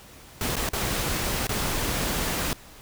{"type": "noise with dropouts", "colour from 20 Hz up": "pink", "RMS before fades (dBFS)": -27, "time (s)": [0.41, 2.53], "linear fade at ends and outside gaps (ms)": 1, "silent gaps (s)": [[0.556, 0.566], [0.69, 0.733], [1.47, 1.492]], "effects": ["pink hiss -48 dBFS RMS until 2.81 s"]}